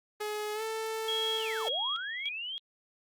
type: tone with pitch glide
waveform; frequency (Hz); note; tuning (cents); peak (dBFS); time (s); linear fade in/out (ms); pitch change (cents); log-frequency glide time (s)
sawtooth; 421.9 to 442.9; G#4 to A4; +27 to +11; -29; 0.2-1.69; 10; +84; 0.54-0.62
type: tone with tremolo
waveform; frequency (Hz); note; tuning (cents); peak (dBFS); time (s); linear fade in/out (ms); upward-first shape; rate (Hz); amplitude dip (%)
sine; 3290; G#7; -17; -30; 1.08-2.29; 5; square; 1.7; 75
type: linear two-way sweep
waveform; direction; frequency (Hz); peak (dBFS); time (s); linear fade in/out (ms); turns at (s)
sine; down then up; 3322 to 448.8 to 3322; -35; 1.38-2.58; 0; 1.69
effects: Opus 32 kbps